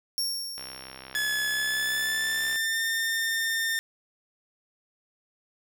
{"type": "tone with exponential decay", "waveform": "sawtooth", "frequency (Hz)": 5510, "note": "F8", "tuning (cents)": -24, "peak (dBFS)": -22, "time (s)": [0.18, 1.52], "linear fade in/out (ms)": 0, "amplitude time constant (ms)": 290}
{"type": "click train", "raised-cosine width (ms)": 0.3, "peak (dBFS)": -25, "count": 131, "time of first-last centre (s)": [0.58, 2.559], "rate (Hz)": 65.7}
{"type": "tone with pitch glide", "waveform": "sawtooth", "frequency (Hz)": [1709, 1810.6], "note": ["G#6", "A6"], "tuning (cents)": [49, 49], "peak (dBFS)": -22, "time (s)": [1.15, 3.79], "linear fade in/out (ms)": 0, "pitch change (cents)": 100, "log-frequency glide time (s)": [1.49, 2.83]}
{"effects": []}